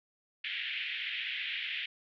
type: band-pass noise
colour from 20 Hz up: white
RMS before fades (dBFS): -37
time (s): 0.44-1.86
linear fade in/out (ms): 5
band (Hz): 1800 to 3300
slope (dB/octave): 48
effects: none